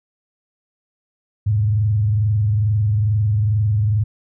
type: tone with frequency modulation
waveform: sine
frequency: 105.5 Hz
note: G#2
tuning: 28 cents sharp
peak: -14 dBFS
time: 1.46-4.04 s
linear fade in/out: 10 ms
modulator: 22.3 Hz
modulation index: 0.4
effects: none